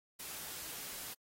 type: noise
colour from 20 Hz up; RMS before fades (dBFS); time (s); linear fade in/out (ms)
white; -45; 0.19-1.14; 10
effects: AAC 48 kbps